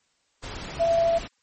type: tone in noise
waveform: sine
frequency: 670 Hz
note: E5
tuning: 28 cents sharp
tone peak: -18 dBFS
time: 0.79-1.19 s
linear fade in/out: 20 ms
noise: pink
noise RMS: -36 dBFS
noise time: 0.42-1.28 s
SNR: +15 dB
effects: white hiss -69 dBFS RMS until 1.42 s + MP3 32 kbps